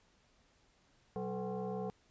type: tone with frequency modulation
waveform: sine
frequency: 123.47 Hz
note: B2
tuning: in tune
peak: -36 dBFS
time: 1.16-1.9 s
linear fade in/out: 0 ms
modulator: 312 Hz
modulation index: 2
effects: pink hiss -70 dBFS RMS until 2.1 s + resampled to 16000 Hz